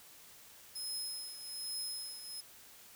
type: tone with tremolo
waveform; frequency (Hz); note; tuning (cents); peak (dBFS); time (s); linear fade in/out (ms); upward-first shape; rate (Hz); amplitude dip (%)
25% pulse; 5130; E8; -48; -32; 0.75-2.41; 10; triangle; 1.2; 70
effects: white hiss -57 dBFS RMS until 2.95 s